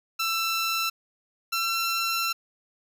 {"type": "tone pair in turn", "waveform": "15% pulse", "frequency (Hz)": [1336, 1351.5], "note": ["E6", "E6"], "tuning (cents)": [23, 43], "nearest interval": "unison", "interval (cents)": 20, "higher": "second", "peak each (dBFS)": -18, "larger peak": "neither", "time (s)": [[0.19, 0.9], [1.52, 2.33]], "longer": "second", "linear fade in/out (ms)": 10, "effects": []}